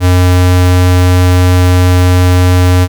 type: tone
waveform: square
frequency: 90.3 Hz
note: F#2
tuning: 42 cents flat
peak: -5 dBFS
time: 0-2.88 s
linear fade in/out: 50 ms
effects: none